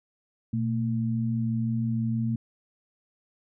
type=tone pair together; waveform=sine; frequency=119.45 / 225.5 Hz; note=A#2 / A3; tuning=+43 / +43 cents; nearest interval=major seventh; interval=1100 cents; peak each=-27 dBFS; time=0.53-2.36 s; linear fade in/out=5 ms; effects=none